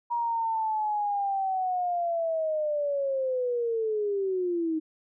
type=linear sweep; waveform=sine; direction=down; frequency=954 to 311.1 Hz; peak=-25 dBFS; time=0.1-4.8 s; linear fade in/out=20 ms; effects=none